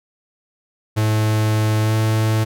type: tone with pitch glide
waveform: 45% pulse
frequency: 108.3 to 109.75 Hz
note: A2 to A2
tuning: -27 to -4 cents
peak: -15 dBFS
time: 0.96-2.45 s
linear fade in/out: 20 ms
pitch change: +23 cents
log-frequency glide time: 1.81-1.94 s
effects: none